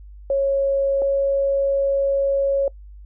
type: tone pair in turn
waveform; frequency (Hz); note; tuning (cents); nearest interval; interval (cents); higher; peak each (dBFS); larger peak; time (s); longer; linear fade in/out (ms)
sine; 550 / 552.1; C#5 / C#5; -14 / -7; unison; 7; second; -16; neither; 0.3-1.02 / 1.02-2.68; second; 2
effects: noise-tail reverb RT60 0.1 s tail -23 dB re dry + added 50 Hz sine -38 dBFS peak until 3.05 s